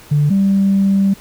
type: tone pair in turn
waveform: sine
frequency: 146.83 / 195.99 Hz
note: D3 / G3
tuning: 0 / 0 cents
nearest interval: perfect fourth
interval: 500 cents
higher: second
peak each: -9 dBFS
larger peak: neither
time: 0.11-0.3 / 0.3-1.14 s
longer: second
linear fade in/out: 10 ms
effects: tanh soft clip ceiling -6 dBFS + pink hiss -41 dBFS RMS until 1.2 s